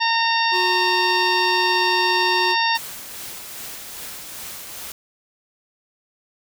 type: harmonic tone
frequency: 917 Hz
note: A#5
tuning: 29 cents flat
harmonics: 1 / 2 / 3 / 4 / 5 / 6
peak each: -20 / -23 / -25 / -26 / -27 / -28 dBFS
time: 0-2.78 s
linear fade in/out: 20 ms
type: tone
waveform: square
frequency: 363.2 Hz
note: F#4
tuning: 32 cents flat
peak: -25 dBFS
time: 0.51-2.56 s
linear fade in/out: 50 ms
type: noise with tremolo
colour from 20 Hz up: white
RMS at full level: -33 dBFS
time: 2.75-4.92 s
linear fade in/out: 2 ms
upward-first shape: triangle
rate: 2.5 Hz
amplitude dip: 35%
effects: none